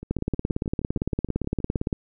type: two click trains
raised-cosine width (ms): 3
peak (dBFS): -23 / -11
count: 12 / 33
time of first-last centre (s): 0.03-1.76 / 0.11-1.928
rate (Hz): 6.36 / 17.6
effects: none